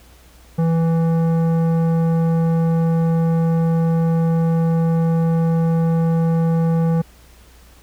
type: tone with tanh clipping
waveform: sine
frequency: 164.81 Hz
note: E3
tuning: in tune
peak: -16 dBFS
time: 0.58-7.02 s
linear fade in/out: 10 ms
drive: 13 dB
effects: added 60 Hz sine -46 dBFS peak until 7.82 s + pink hiss -50 dBFS RMS until 7.82 s